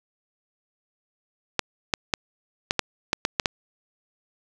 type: clicks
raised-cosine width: 0.2 ms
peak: -3 dBFS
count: 9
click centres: 1.593 / 1.938 / 2.138 / 2.709 / 2.793 / 3.131 / 3.251 / 3.398 / 3.458 s
effects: none